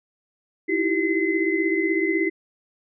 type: tone cluster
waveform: sine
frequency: 320 / 336.2 / 387.1 / 2045 Hz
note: D#4 / E4 / G4 / C7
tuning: +49 / +34 / -22 / -40 cents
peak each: -25 dBFS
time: 0.68-2.3 s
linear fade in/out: 20 ms
effects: none